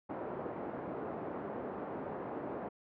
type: band-pass noise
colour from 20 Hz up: pink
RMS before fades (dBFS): -41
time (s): 0.09-2.69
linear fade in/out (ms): 10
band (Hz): 260 to 840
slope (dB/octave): 12
effects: low-pass 2000 Hz 12 dB/octave